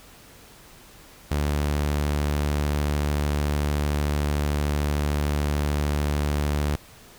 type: tone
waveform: sawtooth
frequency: 73.42 Hz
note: D2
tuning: in tune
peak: -18 dBFS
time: 1.31-6.76 s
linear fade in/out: 5 ms
effects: pink hiss -49 dBFS RMS until 7.18 s